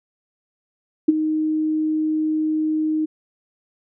sine tone with ADSR envelope, 311.1 Hz, D#4, in tune, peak -7 dBFS, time 1.08-3.06 s, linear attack 9 ms, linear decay 22 ms, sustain -11 dB, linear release 15 ms, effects none

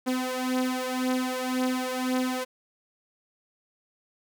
sawtooth beating tone pair, 254.4 / 256.3 Hz, C4 / C4, -48 / -36 cents, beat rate 1.9 Hz, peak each -24 / -26 dBFS, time 0.06-2.45 s, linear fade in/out 20 ms, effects none

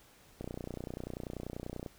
click train, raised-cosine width 2 ms, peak -26 dBFS, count 45, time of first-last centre 0.41-1.862 s, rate 30.3 Hz, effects pink hiss -61 dBFS RMS until 1.98 s

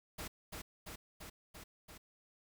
pink noise with echo, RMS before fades -44 dBFS, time 0.18-0.28 s, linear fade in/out 10 ms, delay 340 ms, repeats 5, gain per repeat -2 dB, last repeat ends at 1.98 s, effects none

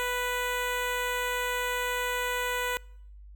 10% pulse tone with notch filter, 493.9 Hz, B4, in tune, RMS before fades -30 dBFS, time 0-2.77 s, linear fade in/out 0 ms, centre 5200 Hz, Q 1.4, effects noise-tail reverb RT60 0.7 s tail -25 dB re dry + added 50 Hz sine -45 dBFS peak until 3.35 s

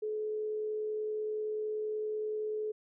sine tone with amplitude modulation, 428.4 Hz, A4, 46 cents flat, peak -31 dBFS, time 0.02-2.72 s, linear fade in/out 10 ms, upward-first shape sine, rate 70.5 Hz, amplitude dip 25%, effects none

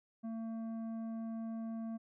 sine tone with tanh clipping, 225.5 Hz, A3, 43 cents sharp, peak -40 dBFS, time 0.23-1.98 s, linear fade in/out 20 ms, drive 9 dB, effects none

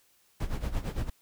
brown noise with tremolo, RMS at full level -28 dBFS, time 0.4-1.1 s, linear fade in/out 5 ms, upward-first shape sine, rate 8.8 Hz, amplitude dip 80%, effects white hiss -66 dBFS RMS until 1.21 s

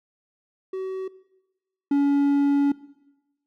triangle tone pair in turn, 378.5 / 282.9 Hz, F#4 / C#4, +39 / +35 cents, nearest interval perfect fourth, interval 504 cents, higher first, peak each -25 / -15 dBFS, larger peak second, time 0.73-1.08 / 1.91-2.72 s, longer second, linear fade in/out 5 ms, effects noise-tail reverb RT60 1.0 s tail -19 dB re dry

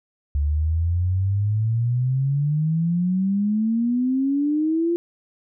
sine exponential sweep, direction up, 70.7 to 346.7 Hz, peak -18 dBFS, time 0.35-4.96 s, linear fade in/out 0 ms, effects none

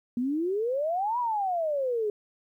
sine exponential two-way sweep, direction up then down, 234.8 to 997 to 408 Hz, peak -25 dBFS, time 0.17-2.1 s, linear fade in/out 2 ms, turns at 1.19 s, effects 11-bit

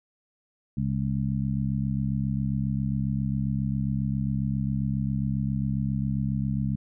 harmonic tone, 67.4 Hz, C#2, 48 cents flat, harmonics 1 / 2 / 3 / 4, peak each -34 / -27 / -28 / -38 dBFS, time 0.77-6.76 s, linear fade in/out 5 ms, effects none

